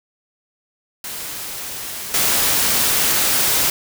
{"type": "noise with level steps", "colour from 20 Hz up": "white", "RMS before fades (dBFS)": [-29, -17], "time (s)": [1.04, 3.7], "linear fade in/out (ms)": 2, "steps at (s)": 2.14, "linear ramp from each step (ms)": 2, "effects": []}